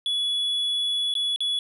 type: tone with dropouts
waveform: triangle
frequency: 3399 Hz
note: G#7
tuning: 39 cents sharp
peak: -21 dBFS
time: 0.06-1.59 s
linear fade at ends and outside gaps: 1 ms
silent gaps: 1.14-1.152 / 1.361-1.405 s
effects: resampled to 32000 Hz